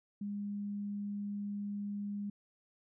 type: tone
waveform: sine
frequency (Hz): 203.7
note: G#3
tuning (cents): -33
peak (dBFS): -36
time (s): 0.21-2.3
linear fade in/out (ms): 5
effects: none